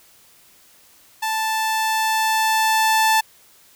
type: tone with level ramp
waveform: sawtooth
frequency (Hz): 880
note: A5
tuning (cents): 0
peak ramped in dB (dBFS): -17 to -10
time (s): 1.22-3.21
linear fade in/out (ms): 10
effects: white hiss -52 dBFS RMS until 3.75 s